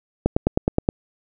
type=click train; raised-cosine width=2 ms; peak=-3 dBFS; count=7; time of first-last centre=0.26-0.889 s; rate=9.54 Hz; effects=none